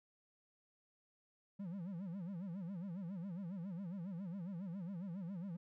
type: tone with vibrato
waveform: triangle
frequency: 182.8 Hz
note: F#3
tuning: 21 cents flat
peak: -40 dBFS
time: 1.59-5.57 s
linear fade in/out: 10 ms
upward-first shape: sine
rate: 7.3 Hz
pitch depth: 190 cents each way
effects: none